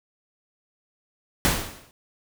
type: noise with exponential decay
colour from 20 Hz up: pink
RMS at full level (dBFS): -18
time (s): 1.45-1.91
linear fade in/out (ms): 0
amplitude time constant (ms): 100
effects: none